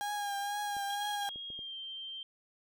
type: tone with vibrato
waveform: 35% pulse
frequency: 814 Hz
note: G#5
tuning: 35 cents flat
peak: -32 dBFS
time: 0.01-1.29 s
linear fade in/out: 0 ms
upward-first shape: triangle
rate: 2.1 Hz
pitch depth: 37 cents each way
type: clicks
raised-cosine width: 2 ms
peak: -39 dBFS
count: 4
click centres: 0.767 / 1.359 / 1.503 / 1.591 s
type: tone with pitch glide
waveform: sine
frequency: 3266 to 3146 Hz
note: G#7 to G7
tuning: -30 to +6 cents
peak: -40 dBFS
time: 0.9-2.23 s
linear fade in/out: 2 ms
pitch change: -64 cents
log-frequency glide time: 1.48-1.76 s
effects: none